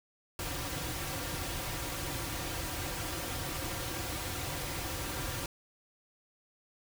pink noise with comb filter, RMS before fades -37 dBFS, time 0.39-5.46 s, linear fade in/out 2 ms, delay 4.7 ms, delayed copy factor -0.7, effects none

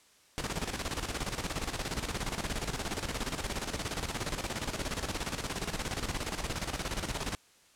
pink noise with tremolo, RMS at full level -33 dBFS, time 0.38-7.35 s, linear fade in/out 0 ms, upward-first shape square, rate 17 Hz, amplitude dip 65%, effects white hiss -62 dBFS RMS until 7.75 s + low-pass 9000 Hz 12 dB/octave

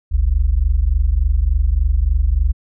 sine tone pair together, 46.79 / 70.2 Hz, F#1 / C#2, +20 / +22 cents, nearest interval perfect fifth, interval 702 cents, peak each -15 dBFS, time 0.11-2.53 s, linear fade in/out 20 ms, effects none

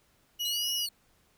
35% pulse tone, 2909 Hz, F#7, 30 cents flat, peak -28 dBFS, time 0.39-0.87 s, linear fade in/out 20 ms
sawtooth linear two-way sweep, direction up then down, 3951 to 5588 to 4271 Hz, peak -32 dBFS, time 0.45-0.89 s, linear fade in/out 5 ms, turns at 0.74 s
effects pink hiss -67 dBFS RMS until 1.37 s

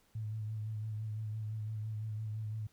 sine tone with vibrato, 108.3 Hz, A2, 27 cents flat, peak -36 dBFS, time 0.15-2.67 s, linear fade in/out 5 ms, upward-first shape sine, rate 5.9 Hz, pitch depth 33 cents each way, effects pink hiss -70 dBFS RMS until 2.72 s

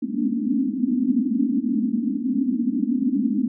white band-pass noise, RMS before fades -22 dBFS, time 0.02-3.48 s, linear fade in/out 5 ms, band 210 to 290 Hz, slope 96 dB/octave, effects none

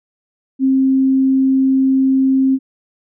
sine tone, 265.7 Hz, C4, 27 cents sharp, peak -10 dBFS, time 0.59-2.59 s, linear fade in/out 50 ms, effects none

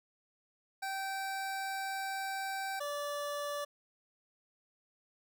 25% pulse tone pair in turn, 776 / 580.1 Hz, G5 / D5, -18 / -21 cents, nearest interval perfect fourth, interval 503 cents, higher first, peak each -32 / -32 dBFS, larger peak neither, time 0.82-2.8 / 2.8-3.65 s, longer first, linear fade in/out 10 ms, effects none

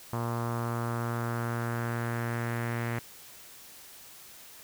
sawtooth tone with low-pass filter sweep, 117.6 Hz, A#2, 16 cents sharp, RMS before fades -32 dBFS, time 0.13-2.99 s, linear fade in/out 0 ms, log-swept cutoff 1100 to 2000 Hz, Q 2.8, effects white hiss -50 dBFS RMS until 4.63 s

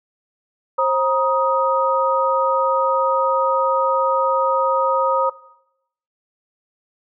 sine tone cluster, 533 / 947 / 1250 Hz, C5 / A#5 / D#6, +32 / +27 / +8 cents, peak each -19 dBFS, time 0.78-5.3 s, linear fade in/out 10 ms, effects noise-tail reverb RT60 0.8 s tail -19 dB re dry

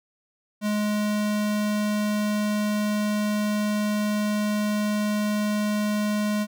square tone, 209.6 Hz, G#3, 16 cents sharp, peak -23 dBFS, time 0.61-6.47 s, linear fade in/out 50 ms, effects none

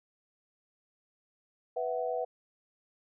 sine chord, B suspended fourth, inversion none, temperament equal with one note detuned, 493.9 / 659.3 / 748.6 Hz, B4 / E5 / F#5, 0 / 0 / +20 cents, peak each -33 / -35 / -36 dBFS, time 1.76-2.25 s, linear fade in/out 10 ms, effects none

